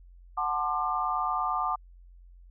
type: chord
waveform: sine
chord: D dominant seventh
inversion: first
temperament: equal with one note detuned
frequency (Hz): 740 / 880 / 1046.5 / 1195.2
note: F#5 / A5 / C6 / D6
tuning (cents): 0 / 0 / 0 / +30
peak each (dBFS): -32 / -33 / -34 / -29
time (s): 0.37-1.76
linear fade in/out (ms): 10
effects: added 44 Hz sine -49 dBFS peak until 2.5 s